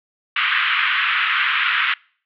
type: band-pass noise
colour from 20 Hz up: pink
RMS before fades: -19 dBFS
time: 0.36-1.94 s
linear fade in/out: 5 ms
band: 1200 to 3200 Hz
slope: 48 dB/octave
effects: noise-tail reverb RT60 0.5 s tail -26 dB re dry